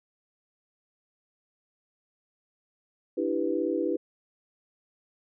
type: chord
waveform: sine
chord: E minor seventh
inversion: third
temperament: equal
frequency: 293.7 / 329.6 / 392 / 493.9 Hz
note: D4 / E4 / G4 / B4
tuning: 0 / 0 / 0 / 0 cents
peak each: -32 / -29 / -31 / -31 dBFS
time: 3.17-3.97 s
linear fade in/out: 10 ms
effects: none